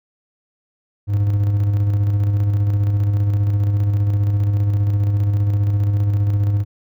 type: tone with tremolo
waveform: triangle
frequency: 101.8 Hz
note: G#2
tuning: 34 cents flat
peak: -11 dBFS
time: 1.07-6.65 s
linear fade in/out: 50 ms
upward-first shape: square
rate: 15 Hz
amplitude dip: 30%
effects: none